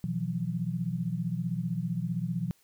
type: chord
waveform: sine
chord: B suspended fourth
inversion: none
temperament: equal with one note detuned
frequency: 123.47 / 164.81 / 180.25 Hz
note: B2 / E3 / F#3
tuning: 0 / 0 / -45 cents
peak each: -35 / -32 / -33 dBFS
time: 0.04-2.51 s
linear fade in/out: 0 ms
effects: white hiss -66 dBFS RMS until 2.63 s